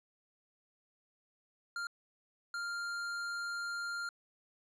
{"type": "tone bursts at uneven times", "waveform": "square", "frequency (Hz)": 1396.9, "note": "F6", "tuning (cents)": 0, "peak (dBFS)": -37, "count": 2, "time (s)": [[1.76, 1.87], [2.54, 4.09]], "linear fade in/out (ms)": 2, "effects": ["low-pass 7000 Hz 12 dB/octave", "13-bit"]}